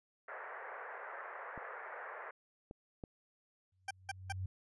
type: band-pass noise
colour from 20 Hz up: white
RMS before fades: -47 dBFS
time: 0.28-2.31 s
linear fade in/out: 5 ms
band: 440 to 1900 Hz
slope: 48 dB/octave
type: clicks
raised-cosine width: 2 ms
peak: -34 / -34 / -31 dBFS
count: 3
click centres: 1.577 / 2.711 / 3.038 s
type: tone with exponential growth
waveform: sine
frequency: 93.6 Hz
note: F#2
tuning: 20 cents sharp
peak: -35 dBFS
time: 3.72-4.46 s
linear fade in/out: 5 ms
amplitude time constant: 160 ms
type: tone bursts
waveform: 20% pulse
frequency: 784 Hz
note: G5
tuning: in tune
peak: -32 dBFS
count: 3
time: 3.88-4.324 s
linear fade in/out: 5 ms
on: 28 ms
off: 180 ms
effects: resampled to 24000 Hz